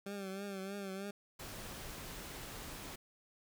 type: tone with vibrato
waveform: 20% pulse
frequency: 196 Hz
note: G3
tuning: in tune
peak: -36 dBFS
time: 0.06-1.11 s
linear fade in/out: 5 ms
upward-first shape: triangle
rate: 3.2 Hz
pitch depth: 70 cents each way
type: noise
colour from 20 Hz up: pink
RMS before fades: -47 dBFS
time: 1.39-2.96 s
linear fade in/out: 10 ms
effects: none